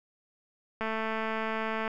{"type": "click train", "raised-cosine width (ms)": 0.5, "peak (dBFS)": -18, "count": 237, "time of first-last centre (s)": [0.81, 1.878], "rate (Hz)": 221, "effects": []}